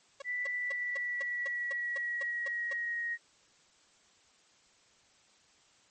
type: tone bursts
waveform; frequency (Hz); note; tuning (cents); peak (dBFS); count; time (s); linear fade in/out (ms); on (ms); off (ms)
sawtooth; 554.4; C#5; 0; -36; 11; 0.2-2.731; 5; 21; 230
type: tone with pitch glide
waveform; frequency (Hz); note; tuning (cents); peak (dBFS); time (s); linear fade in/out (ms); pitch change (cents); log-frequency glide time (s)
sine; 1975.5 to 1879.8; B6 to A#6; 0 to +14; -32; 0.24-3.18; 50; -86; 0.52-3.06
effects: white hiss -65 dBFS RMS until 5.9 s + MP3 32 kbps